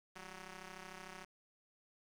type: ring-modulated tone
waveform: 5% pulse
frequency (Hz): 186.9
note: F#3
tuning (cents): +18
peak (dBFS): -35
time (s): 0.15-1.25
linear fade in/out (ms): 10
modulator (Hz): 544
effects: low-pass 10000 Hz 12 dB/octave + 11-bit